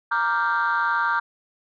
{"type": "chord", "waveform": "sine", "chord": "G minor seventh", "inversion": "first", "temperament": "equal", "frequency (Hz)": [932.3, 1174.7, 1396.9, 1568], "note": ["Bb5", "D6", "F6", "G6"], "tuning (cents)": [0, 0, 0, 0], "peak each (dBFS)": -24, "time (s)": [0.11, 1.2], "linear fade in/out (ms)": 10, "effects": ["tanh soft clip ceiling -14 dBFS"]}